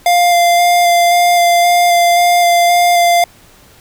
square tone with vibrato, 698 Hz, F5, 1 cent flat, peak -8 dBFS, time 0.06-3.24 s, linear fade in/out 2 ms, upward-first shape square, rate 1.9 Hz, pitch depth 10 cents each way, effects pink hiss -44 dBFS RMS until 3.8 s

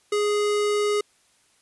square tone, 415.3 Hz, G#4, in tune, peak -21 dBFS, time 0.12-1.01 s, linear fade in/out 5 ms, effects white hiss -62 dBFS RMS until 1.61 s + resampled to 24000 Hz

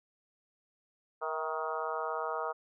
harmonic tone with a mistuned harmonic, 157.2 Hz, D#3, 18 cents sharp, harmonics 3 / 4 / 5 / 6 / 7 / 8 / 9, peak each -39 / -39 / -41 / -40 / -42 / -38 / -45 dBFS, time 1.21-2.53 s, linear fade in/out 20 ms, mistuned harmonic 4, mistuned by +46 cents, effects none

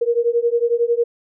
sine beating tone pair, 466.2 / 477.2 Hz, A#4 / A#4, 0 / +41 cents, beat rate 11 Hz, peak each -18 dBFS, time 0.01-1.04 s, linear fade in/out 10 ms, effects none

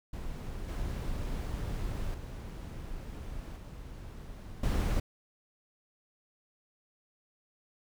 brown noise with level steps, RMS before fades -39 / -35 / -41 / -44 / -28 dBFS, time 0.13-5 s, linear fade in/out 5 ms, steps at 0.68 / 2.14 / 3.56 / 4.63 s, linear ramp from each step 5 ms, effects none

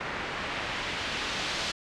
white noise with low-pass filter sweep, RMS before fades -33 dBFS, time 0-1.72 s, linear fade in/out 10 ms, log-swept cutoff 1800 to 4300 Hz, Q 0.98, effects low-pass 8000 Hz 12 dB/octave

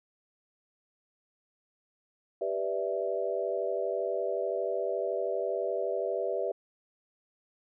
sine chord, E minor seventh, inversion first, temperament equal, 392 / 493.9 / 587.3 / 659.3 Hz, G4 / B4 / D5 / E5, 0 / 0 / 0 / 0 cents, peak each -34 dBFS, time 2.41-6.52 s, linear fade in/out 5 ms, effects none

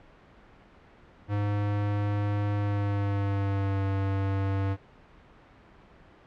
square tone with pitch glide, 102.7 to 97.5 Hz, G#2 to G2, -19 to -9 cents, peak -26 dBFS, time 1.28-4.77 s, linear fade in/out 50 ms, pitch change -90 cents, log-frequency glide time 2.55-3.84 s, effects pink hiss -54 dBFS RMS until 6.26 s + low-pass 2000 Hz 12 dB/octave

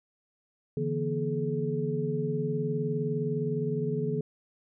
sine tone cluster, 145 / 164.6 / 239.7 / 426.5 Hz, D3 / E3 / A#3 / G#4, -22 / -2 / +48 / +46 cents, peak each -32 / -33 / -35 / -31 dBFS, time 0.77-4.21 s, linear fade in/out 2 ms, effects none

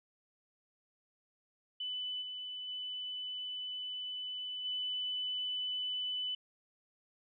sine tone with level steps, 2997 Hz, F#7, 22 cents sharp, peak -36 / -40 / -38 / -34 dBFS, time 1.8-6.35 s, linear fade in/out 5 ms, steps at 2.21 / 2.67 / 4.64 s, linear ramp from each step 20 ms, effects none

